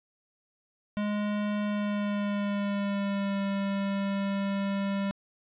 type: tone with pitch glide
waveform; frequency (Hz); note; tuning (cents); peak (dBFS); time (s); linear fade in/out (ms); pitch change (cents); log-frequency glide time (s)
square; 207.7 to 197.75; G#3 to G3; 0 to +15; -28; 0.97-5.11; 0; -85; 1.64-3.41
effects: resampled to 8000 Hz + 10-bit